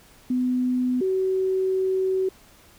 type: tone pair in turn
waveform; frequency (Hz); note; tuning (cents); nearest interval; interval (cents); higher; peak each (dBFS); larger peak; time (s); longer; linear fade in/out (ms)
sine; 251.5 / 377.8; B3 / F#4; +32 / +36; perfect fifth; 704; second; -20; neither; 0.3-1.01 / 1.01-2.29; second; 5
effects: pink hiss -53 dBFS RMS until 2.78 s